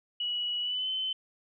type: tone with pitch glide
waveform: sine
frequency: 2929 to 3057 Hz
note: F#7 to G7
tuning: -18 to -44 cents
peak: -29 dBFS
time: 0.2-1.13 s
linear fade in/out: 5 ms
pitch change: +74 cents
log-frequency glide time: 0.61-0.89 s
effects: none